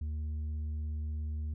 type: tone with tanh clipping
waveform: sine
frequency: 76.4 Hz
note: D#2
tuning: 31 cents flat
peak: -34 dBFS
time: 0.01-1.54 s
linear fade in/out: 5 ms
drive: 4 dB
effects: none